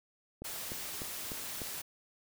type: click train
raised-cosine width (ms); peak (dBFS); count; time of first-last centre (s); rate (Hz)
2; -28; 5; 0.42-1.618; 3.34
type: noise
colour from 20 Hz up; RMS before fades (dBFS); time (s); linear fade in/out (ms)
white; -41; 0.44-1.82; 10
effects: none